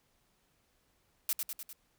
blue noise with echo, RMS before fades -31 dBFS, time 1.29-1.33 s, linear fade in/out 2 ms, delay 100 ms, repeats 4, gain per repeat -4 dB, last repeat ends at 1.73 s, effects pink hiss -73 dBFS RMS until 1.98 s

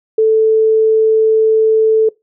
sine tone, 440 Hz, A4, in tune, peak -7 dBFS, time 0.18-2.09 s, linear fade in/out 5 ms, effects noise-tail reverb RT60 0.2 s tail -23 dB re dry

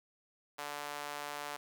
sawtooth tone with high-pass filter, 146 Hz, D3, 10 cents flat, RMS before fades -42 dBFS, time 0.58-1.57 s, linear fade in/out 10 ms, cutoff 800 Hz, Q 1.2, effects none

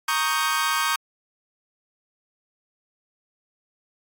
sawtooth chord, Eb dominant seventh, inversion second, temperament equal, 932.3 / 1108.7 / 1244.5 / 1568 Hz, Bb5 / Db6 / Eb6 / G6, 0 / 0 / 0 / 0 cents, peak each -25 / -22 / -23 / -23 dBFS, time 0.08-0.96 s, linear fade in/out 5 ms, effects AAC 64 kbps

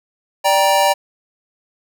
square chord, G minor, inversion second, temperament equal with one note detuned, 587.3 / 784 / 944.8 Hz, D5 / G5 / Bb5, 0 / 0 / +23 cents, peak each -17 dBFS, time 0.44-0.94 s, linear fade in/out 20 ms
clicks, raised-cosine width 0.5 ms, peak -26 dBFS, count 2, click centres 0.575 / 0.59 s
effects none

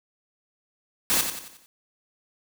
white noise with echo, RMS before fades -22 dBFS, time 1.1-1.21 s, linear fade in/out 0 ms, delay 90 ms, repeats 5, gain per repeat -7 dB, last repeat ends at 1.66 s, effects none

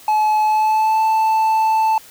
triangle tone with pitch glide, 857 to 880.6 Hz, A5 to A5, -46 to +1 cents, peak -11 dBFS, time 0.08-1.98 s, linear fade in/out 2 ms, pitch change +47 cents, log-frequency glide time 0.42-1.03 s, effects white hiss -43 dBFS RMS until 2.1 s

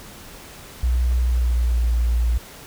sine tone with pitch glide, 61.4 to 58.56 Hz, B1 to A#1, -9 to +9 cents, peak -16 dBFS, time 0.83-2.38 s, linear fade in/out 5 ms, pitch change -82 cents, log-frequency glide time 1.18-1.92 s, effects pink hiss -41 dBFS RMS until 2.66 s

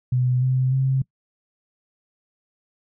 sine tone with pitch steps, 125.8 / 129.34 / 132.97 Hz, B2 / C3 / C3, +32 / -20 / +28 cents, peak -17 dBFS, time 0.12-1.02 s, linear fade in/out 5 ms, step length 300 ms, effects noise-tail reverb RT60 0.1 s tail -23 dB re dry

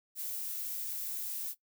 violet noise, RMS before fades -38 dBFS, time 0.15-1.55 s, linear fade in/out 50 ms, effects noise-tail reverb RT60 0.1 s tail -17 dB re dry

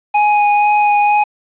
square tone with vibrato, 830.6 Hz, G#5, in tune, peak -10 dBFS, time 0.14-1.24 s, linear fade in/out 10 ms, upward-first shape sine, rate 2.1 Hz, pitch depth 11 cents each way, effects resampled to 8000 Hz + 7-bit

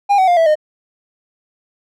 triangle tone with pitch steps, 808 / 753.9 / 703.4 / 656.3 / 612.3 Hz, G#5 / F#5 / F5 / E5 / D#5, -48 / +32 / +12 / -8 / -28 cents, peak -7 dBFS, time 0.09-0.555 s, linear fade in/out 20 ms, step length 93 ms, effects none

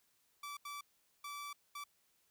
sawtooth tone bursts at uneven times, 1158 Hz, D6, 25 cents flat, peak -40 dBFS, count 4, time 0.43-0.57 / 0.65-0.81 / 1.24-1.53 / 1.75-1.84 s, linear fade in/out 5 ms, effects white hiss -75 dBFS RMS until 2.3 s

